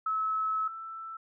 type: tone pair in turn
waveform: sine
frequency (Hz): 1296 / 1326.3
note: E6 / E6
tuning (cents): -30 / +10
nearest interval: unison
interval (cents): 40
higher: second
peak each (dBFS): -27 / -38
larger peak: first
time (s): 0.06-0.68 / 0.68-1.17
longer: first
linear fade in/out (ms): 5
effects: none